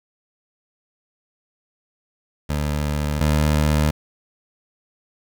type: tone pair in turn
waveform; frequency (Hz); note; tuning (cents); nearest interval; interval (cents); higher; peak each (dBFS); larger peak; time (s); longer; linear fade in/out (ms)
20% pulse; 74.1 / 75.61; D2 / D#2; +16 / -49; unison; 35; second; -16 / -11; second; 2.49-3.2 / 3.2-3.91; neither; 10
effects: 8-bit